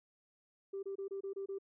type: tone bursts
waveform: sine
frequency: 392 Hz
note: G4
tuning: in tune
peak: -37 dBFS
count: 7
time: 0.73-1.586 s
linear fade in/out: 10 ms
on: 100 ms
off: 26 ms
effects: tanh soft clip ceiling -34 dBFS